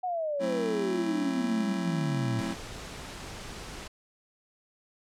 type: exponential sweep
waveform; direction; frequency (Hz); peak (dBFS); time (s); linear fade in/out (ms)
sine; down; 748 to 113.3; -28; 0.03-2.41; 10
type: chord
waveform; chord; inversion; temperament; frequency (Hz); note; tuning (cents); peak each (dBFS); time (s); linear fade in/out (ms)
square; F# half-diminished seventh; none; just; 185 / 222 / 266.4 / 333; F#3 / A3 / C4 / E4; 0 / +16 / +31 / +18; -37; 0.39-2.56; 50
type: noise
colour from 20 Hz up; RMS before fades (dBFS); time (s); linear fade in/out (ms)
pink; -41; 2.38-3.88; 10
effects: low-pass 8000 Hz 12 dB/octave